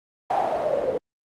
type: noise with low-pass filter sweep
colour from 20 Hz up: blue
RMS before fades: -24 dBFS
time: 0.3-0.98 s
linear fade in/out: 5 ms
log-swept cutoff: 780 to 480 Hz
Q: 9.8
effects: Opus 32 kbps